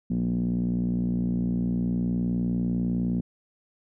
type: tone with low-pass filter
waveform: 5% pulse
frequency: 59.7 Hz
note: A#1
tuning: 42 cents sharp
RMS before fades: -26 dBFS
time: 0.1-3.21 s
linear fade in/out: 10 ms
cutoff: 210 Hz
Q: 7.9
effects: none